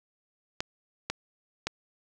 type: clicks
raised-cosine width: 0.2 ms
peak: -12 dBFS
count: 3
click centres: 0.605 / 1.1 / 1.67 s
effects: none